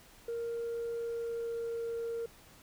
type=tone with pitch glide; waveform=sine; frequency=466.2 to 463 Hz; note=A#4 to A#4; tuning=0 to -12 cents; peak=-32 dBFS; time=0.28-2.26 s; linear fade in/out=5 ms; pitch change=-12 cents; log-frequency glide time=0.9-1.83 s; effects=tanh soft clip ceiling -32 dBFS + pink hiss -58 dBFS RMS until 2.62 s